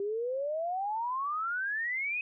sine exponential sweep, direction up, 392 to 2553 Hz, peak -30 dBFS, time 0-2.21 s, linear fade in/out 2 ms, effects none

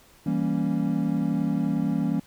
triangle chord, E diminished seventh, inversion none, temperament equal, 164.81 / 196 / 233.1 / 277.2 Hz, E3 / G3 / Bb3 / Db4, 0 / 0 / 0 / 0 cents, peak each -26 dBFS, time 0.26-2.2 s, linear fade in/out 5 ms, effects pink hiss -55 dBFS RMS until 2.26 s

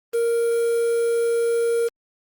triangle tone with quantisation, 466.2 Hz, A#4, in tune, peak -16 dBFS, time 0.13-1.89 s, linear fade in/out 20 ms, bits 6, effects Opus 32 kbps

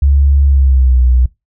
sine tone with pitch glide, 69.9 to 62.27 Hz, C#2 to B1, +15 to +15 cents, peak -6 dBFS, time 0.02-1.26 s, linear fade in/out 5 ms, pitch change -200 cents, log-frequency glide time 0.45-1 s, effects noise-tail reverb RT60 0.2 s tail -21 dB re dry

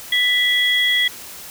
sine tone pair together, 1975 / 3324 Hz, B6 / G#7, 0 / +1 cents, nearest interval major sixth, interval 901 cents, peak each -17 dBFS, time 0.12-1.08 s, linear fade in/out 5 ms, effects white hiss -36 dBFS RMS until 1.5 s

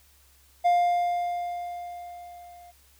triangle tone with level ramp, 703 Hz, F5, 11 cents sharp, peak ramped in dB -15 to -45 dBFS, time 0.64-2.72 s, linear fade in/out 20 ms, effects added 68 Hz sine -60 dBFS peak until 2.99 s + white hiss -60 dBFS RMS until 2.99 s

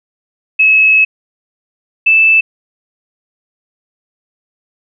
sine tone pair in turn, 2581 / 2635 Hz, E7 / E7, -37 / -1 cents, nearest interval unison, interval 36 cents, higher second, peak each -5 dBFS, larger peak neither, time 0.59-1.05 / 2.06-2.41 s, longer first, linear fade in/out 10 ms, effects none

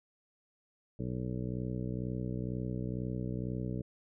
harmonic tone, 62.1 Hz, B1, 10 cents sharp, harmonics 1 / 2 / 3 / 4 / 5 / 6 / 7 / 8 / 9, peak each -44 / -37 / -39 / -44 / -43 / -52 / -45 / -54 / -51 dBFS, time 0.99-3.82 s, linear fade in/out 5 ms, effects none

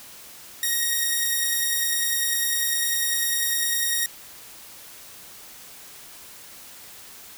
5% pulse beating tone pair, 1864.7 / 1874.7 Hz, A#6 / A#6, 0 / +9 cents, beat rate 10 Hz, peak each -18 / -12 dBFS, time 0.63-4.06 s, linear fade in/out 2 ms, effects white hiss -44 dBFS RMS until 7.37 s

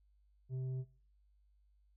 triangle tone with tanh clipping, 129.7 Hz, C3, 15 cents flat, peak -38 dBFS, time 0.49-0.85 s, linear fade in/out 50 ms, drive 10 dB, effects noise-tail reverb RT60 0.4 s tail -19 dB re dry + added 50 Hz sine -67 dBFS peak until 1.96 s

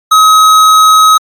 sine tone with tanh clipping, 1272 Hz, D#6, 38 cents sharp, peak -4 dBFS, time 0.11-1.18 s, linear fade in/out 10 ms, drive 18 dB, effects AAC 64 kbps

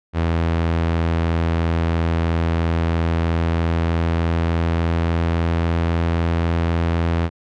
sawtooth tone with pitch glide, 83 to 83.82 Hz, E2 to E2, +12 to +29 cents, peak -13 dBFS, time 0.13-7.3 s, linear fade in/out 50 ms, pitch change +17 cents, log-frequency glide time 3.02-6.16 s, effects low-pass 3000 Hz 12 dB/octave

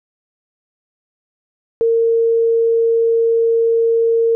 sine tone, 458.5 Hz, A#4, 29 cents flat, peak -11 dBFS, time 1.81-4.35 s, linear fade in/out 0 ms, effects none

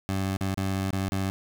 20% pulse tone with dropouts, 96 Hz, G2, 36 cents flat, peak -21 dBFS, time 0.09-1.3 s, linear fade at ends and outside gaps 0 ms, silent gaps 0.369-0.409 / 0.544-0.574 / 0.907-0.929 / 1.09-1.12 s, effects none

